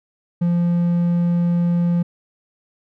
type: tone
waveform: triangle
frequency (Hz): 173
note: F3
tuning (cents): -16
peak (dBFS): -13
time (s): 0.41-2.03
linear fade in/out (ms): 10
effects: none